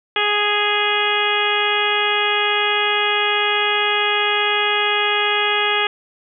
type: harmonic tone with a mistuned harmonic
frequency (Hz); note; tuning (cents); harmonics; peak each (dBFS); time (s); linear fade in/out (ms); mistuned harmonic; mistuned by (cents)
415.3; G#4; 0; 1 / 2 / 3 / 4 / 5 / 6 / 7 / 8; -24 / -24 / -24 / -24 / -24 / -24 / -24 / -24; 0.16-5.87; 2; 7; -15
effects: none